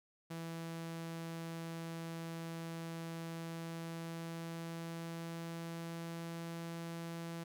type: tone with pitch glide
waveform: sawtooth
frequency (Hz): 165.4 to 167.32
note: E3 to E3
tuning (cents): +6 to +26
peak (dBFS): -38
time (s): 0.3-7.44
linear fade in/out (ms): 10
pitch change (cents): +20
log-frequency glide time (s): 3.3-6.52
effects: none